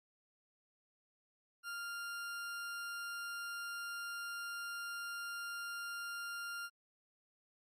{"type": "tone", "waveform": "40% pulse", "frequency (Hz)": 1396.9, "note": "F6", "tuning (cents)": 0, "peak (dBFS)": -40, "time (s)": [1.63, 6.7], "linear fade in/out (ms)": 50, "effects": ["MP3 64 kbps"]}